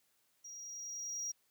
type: tone with level ramp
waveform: triangle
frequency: 5710 Hz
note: F8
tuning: 37 cents sharp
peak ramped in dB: -46 to -35 dBFS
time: 0.44-1.32 s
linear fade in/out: 10 ms
effects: white hiss -75 dBFS RMS until 1.5 s + high-pass 80 Hz 12 dB/octave